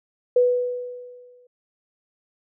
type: tone with exponential decay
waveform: sine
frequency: 493.4 Hz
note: B4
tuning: 2 cents flat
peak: -12 dBFS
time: 0.36-1.47 s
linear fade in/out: 5 ms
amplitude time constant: 240 ms
effects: none